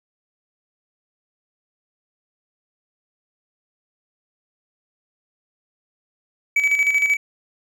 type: tone with tremolo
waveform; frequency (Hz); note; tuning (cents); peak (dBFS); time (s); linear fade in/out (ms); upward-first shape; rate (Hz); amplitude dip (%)
triangle; 2284; D7; -49; -12; 6.56-7.17; 5; square; 13; 55
effects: none